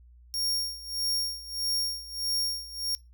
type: tone with tremolo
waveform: sawtooth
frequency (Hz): 5550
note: F8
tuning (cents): -12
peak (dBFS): -23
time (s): 0.34-2.95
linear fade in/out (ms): 0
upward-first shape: sine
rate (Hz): 1.6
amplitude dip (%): 85
effects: noise-tail reverb RT60 0.2 s tail -20 dB re dry + added 60 Hz sine -51 dBFS peak until 3.13 s